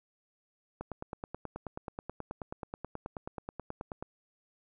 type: click train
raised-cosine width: 1 ms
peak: -24 dBFS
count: 31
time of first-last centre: 0.81-4.025 s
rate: 9.33 Hz
effects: none